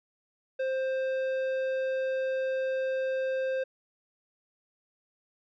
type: tone with tanh clipping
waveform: sine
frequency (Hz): 525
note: C5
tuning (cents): +6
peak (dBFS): -29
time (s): 0.59-3.64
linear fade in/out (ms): 10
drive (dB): 11
effects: none